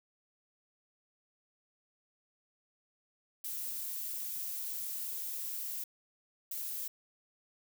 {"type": "noise bursts at uneven times", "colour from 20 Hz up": "violet", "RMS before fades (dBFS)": -39, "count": 2, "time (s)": [[3.44, 5.84], [6.51, 6.88]], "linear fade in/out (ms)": 5, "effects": []}